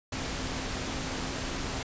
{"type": "tone in noise", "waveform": "sine", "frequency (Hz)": 261.6, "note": "C4", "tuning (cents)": 0, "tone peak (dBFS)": -41, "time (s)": [0.12, 1.83], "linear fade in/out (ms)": 5, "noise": "pink", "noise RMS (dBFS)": -34, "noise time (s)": [0.12, 1.83], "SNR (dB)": -10, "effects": ["resampled to 16000 Hz"]}